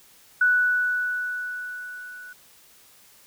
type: tone with level ramp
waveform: sine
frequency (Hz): 1480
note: F#6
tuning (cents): 0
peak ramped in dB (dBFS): -15 to -39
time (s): 0.41-2.33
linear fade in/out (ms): 5
effects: white hiss -54 dBFS RMS until 3.26 s